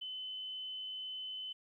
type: tone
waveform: sine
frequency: 3034 Hz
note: F#7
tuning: 43 cents sharp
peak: -40 dBFS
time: 0.01-1.53 s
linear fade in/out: 10 ms
effects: 13-bit